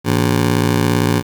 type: ring-modulated tone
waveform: 20% pulse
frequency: 130.81 Hz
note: C3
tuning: in tune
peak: -5 dBFS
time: 0.04-1.23 s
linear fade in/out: 50 ms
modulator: 28.8 Hz
effects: 7-bit